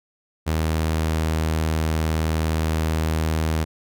sawtooth tone, 79.4 Hz, D#2, 36 cents sharp, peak -16 dBFS, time 0.46-3.65 s, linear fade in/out 20 ms, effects none

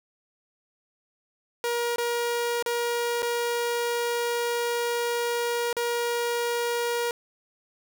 sawtooth tone with dropouts, 475 Hz, A#4, 33 cents sharp, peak -21 dBFS, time 1.64-7.11 s, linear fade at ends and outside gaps 1 ms, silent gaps 1.96-1.982 / 2.625-2.661 / 3.222-3.228 / 5.729-5.767 s, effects 8-bit

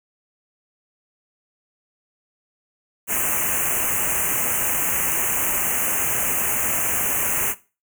white band-stop noise, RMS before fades -22 dBFS, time 3.07-7.55 s, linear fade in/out 50 ms, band 2900 to 6200 Hz, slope 96 dB/octave, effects noise-tail reverb RT60 0.3 s tail -17 dB re dry

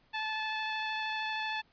15% pulse tone with vibrato, 870 Hz, A5, 20 cents flat, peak -26 dBFS, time 0.13-1.62 s, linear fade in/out 20 ms, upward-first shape sine, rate 13 Hz, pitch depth 9 cents each way, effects pink hiss -68 dBFS RMS until 1.72 s + resampled to 11025 Hz

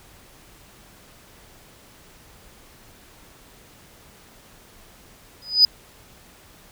sine tone with exponential growth, 4978 Hz, D#8, in tune, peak -5 dBFS, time 5.42-5.65 s, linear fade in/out 2 ms, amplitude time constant 48 ms, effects tanh soft clip ceiling -6 dBFS + pink hiss -50 dBFS RMS until 6.71 s

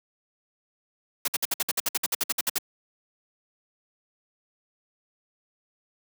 white noise bursts, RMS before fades -25 dBFS, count 16, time 1.25-2.584 s, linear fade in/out 5 ms, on 29 ms, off 58 ms, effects high-pass 200 Hz 12 dB/octave

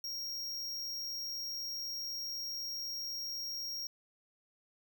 square tone, 5588 Hz, F8, in tune, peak -38 dBFS, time 0.04-3.87 s, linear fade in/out 2 ms, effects 11-bit

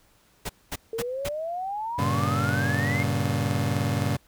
pink noise bursts, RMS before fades -31 dBFS, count 4, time 0.45-1.29 s, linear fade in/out 10 ms, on 45 ms, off 220 ms
sine exponential sweep, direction up, 443.2 to 2155 Hz, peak -28 dBFS, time 0.93-3.03 s, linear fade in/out 2 ms
30% pulse chord, G diminished, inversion none, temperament just, 98 / 117.6 / 141.12 Hz, G2 / Bb2 / Db3, 0 / +16 / +31 cents, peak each -25 / -26 / -25 dBFS, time 1.98-4.17 s, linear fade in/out 10 ms
effects pink hiss -61 dBFS RMS until 4.27 s

